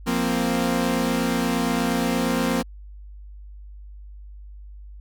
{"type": "chord", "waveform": "sawtooth", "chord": "F suspended fourth", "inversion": "none", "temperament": "equal", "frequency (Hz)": [174.61, 233.1, 261.6], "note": ["F3", "Bb3", "C4"], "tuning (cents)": [0, 0, 0], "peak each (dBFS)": [-23, -20, -21], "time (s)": [0.06, 2.63], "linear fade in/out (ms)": 20, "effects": ["added 50 Hz sine -38 dBFS peak until 5 s"]}